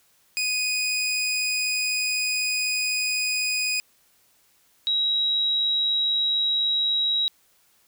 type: tone pair in turn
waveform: 20% pulse / sine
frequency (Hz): 2489 / 3851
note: D#7 / B7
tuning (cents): 0 / -44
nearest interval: minor sixth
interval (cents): 756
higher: second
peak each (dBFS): -18 / -20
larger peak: first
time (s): 0.37-3.8 / 4.87-7.28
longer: first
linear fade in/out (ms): 0
effects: white hiss -62 dBFS RMS until 7.87 s